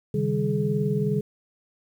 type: tone cluster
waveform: sine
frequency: 135.4 / 154.7 / 197.7 / 423.5 Hz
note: C#3 / D#3 / G3 / G#4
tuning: -40 / -10 / +15 / +34 cents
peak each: -27 dBFS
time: 0.14-1.21 s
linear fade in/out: 5 ms
effects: 9-bit